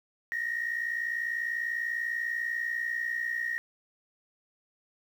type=tone pair together; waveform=sine; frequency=1827 / 1887.1 Hz; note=A#6 / A#6; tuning=-35 / +21 cents; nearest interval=minor second; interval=56 cents; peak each=-33 / -30 dBFS; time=0.32-3.58 s; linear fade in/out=0 ms; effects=tanh soft clip ceiling -23 dBFS + 9-bit